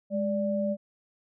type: tone pair together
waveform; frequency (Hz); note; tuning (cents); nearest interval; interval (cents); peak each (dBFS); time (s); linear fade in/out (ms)
sine; 206.5 / 585.6; G#3 / D5; -10 / -5; octave + tritone; 1805; -28; 0.1-0.77; 50
effects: none